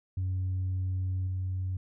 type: tone with level steps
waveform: sine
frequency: 93 Hz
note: F#2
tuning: 9 cents sharp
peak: -26 / -28 dBFS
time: 0.17-1.77 s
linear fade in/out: 5 ms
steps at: 1.27 s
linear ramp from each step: 5 ms
effects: tanh soft clip ceiling -26 dBFS